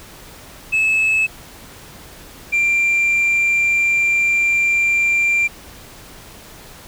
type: tone pair in turn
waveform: sine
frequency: 2600 / 2371 Hz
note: E7 / D7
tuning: -24 / +16 cents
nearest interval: major second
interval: 160 cents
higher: first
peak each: -11 dBFS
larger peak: neither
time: 0.72-1.27 / 2.52-5.48 s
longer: second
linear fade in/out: 20 ms
effects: tanh soft clip ceiling -12 dBFS + pink hiss -40 dBFS RMS until 6.87 s